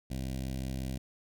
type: tone with notch filter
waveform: 15% pulse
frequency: 65.41 Hz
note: C2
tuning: in tune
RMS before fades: -36 dBFS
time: 0.1-0.98 s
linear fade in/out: 10 ms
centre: 1200 Hz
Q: 0.53
effects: none